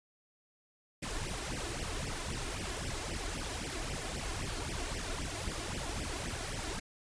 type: noise with flanger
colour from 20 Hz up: pink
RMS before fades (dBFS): -38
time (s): 1.02-6.8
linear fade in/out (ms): 10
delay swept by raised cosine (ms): 0.36 to 2.96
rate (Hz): 3.8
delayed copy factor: +1
effects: resampled to 22050 Hz